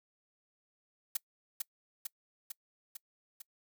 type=noise with echo; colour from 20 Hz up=blue; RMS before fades=-32 dBFS; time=1.15-1.17 s; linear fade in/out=5 ms; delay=450 ms; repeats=5; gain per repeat=-3 dB; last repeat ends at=3.42 s; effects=noise-tail reverb RT60 0.1 s tail -25 dB re dry